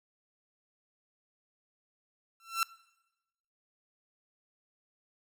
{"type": "tone with exponential growth", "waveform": "sawtooth", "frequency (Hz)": 1347, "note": "E6", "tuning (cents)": 37, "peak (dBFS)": -20, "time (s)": [2.4, 2.63], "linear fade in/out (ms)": 1, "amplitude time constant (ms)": 49, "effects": ["noise-tail reverb RT60 1.0 s tail -22 dB re dry"]}